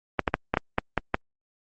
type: clicks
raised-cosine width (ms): 0.5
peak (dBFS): -6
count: 8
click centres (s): 0.193 / 0.278 / 0.341 / 0.54 / 0.572 / 0.784 / 0.977 / 1.144
effects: Opus 32 kbps